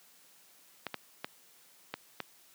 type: clicks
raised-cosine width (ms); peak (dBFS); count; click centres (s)
0.3; -19; 5; 0.867 / 0.943 / 1.245 / 1.94 / 2.203
effects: white hiss -61 dBFS RMS until 2.54 s + high-pass 150 Hz 12 dB/octave